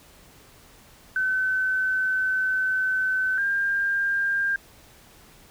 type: tone pair in turn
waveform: sine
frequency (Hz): 1522 / 1599.1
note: F#6 / G6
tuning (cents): +48 / +34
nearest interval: minor second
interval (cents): 86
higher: second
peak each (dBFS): -21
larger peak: neither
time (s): 1.16-3.38 / 3.38-4.56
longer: first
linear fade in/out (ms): 2
effects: pink hiss -52 dBFS RMS until 5.5 s